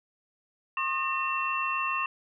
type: tone cluster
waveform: sine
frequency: 1075 / 1222 / 1822 / 2702 Hz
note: C6 / D#6 / A#6 / E7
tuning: +47 / -32 / -40 / +42 cents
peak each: -30 / -36 / -38 / -30 dBFS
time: 0.77-2.06 s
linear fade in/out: 2 ms
effects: none